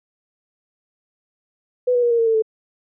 sine tone with pitch steps, 497.4 / 487.2 / 477.1 / 467.3 / 457.7 / 448.3 / 439.1 Hz, B4 / B4 / A#4 / A#4 / A#4 / A4 / A4, +12 / -24 / +40 / +4 / -32 / +32 / -4 cents, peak -14 dBFS, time 1.87-2.423 s, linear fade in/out 10 ms, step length 79 ms, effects none

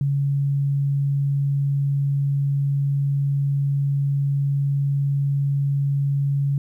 sine tone, 140.1 Hz, C#3, 19 cents sharp, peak -18 dBFS, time 0.01-6.58 s, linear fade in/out 2 ms, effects 10-bit

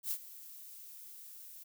violet noise with ADSR envelope, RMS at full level -34 dBFS, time 0.03-1.64 s, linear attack 81 ms, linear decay 65 ms, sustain -17 dB, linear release 15 ms, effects none

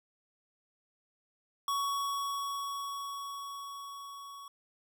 square tone with level ramp, 1119 Hz, C#6, 16 cents sharp, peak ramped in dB -30 to -46 dBFS, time 1.68-4.48 s, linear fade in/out 2 ms, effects none

